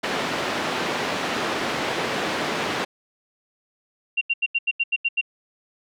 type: band-pass noise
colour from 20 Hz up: pink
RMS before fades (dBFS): -26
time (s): 0.03-2.85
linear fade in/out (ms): 10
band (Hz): 260 to 3600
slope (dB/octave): 12
type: tone bursts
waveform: sine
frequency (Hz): 2762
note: F7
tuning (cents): -20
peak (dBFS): -18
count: 9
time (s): 4.17-5.213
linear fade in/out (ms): 10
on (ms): 43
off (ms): 82
effects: none